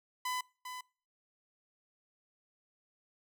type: tone with echo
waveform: sawtooth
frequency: 1004 Hz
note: B5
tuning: 28 cents sharp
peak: -30 dBFS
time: 0.25-0.41 s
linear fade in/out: 5 ms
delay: 400 ms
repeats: 1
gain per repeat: -8 dB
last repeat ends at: 0.81 s
effects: noise-tail reverb RT60 0.4 s tail -25 dB re dry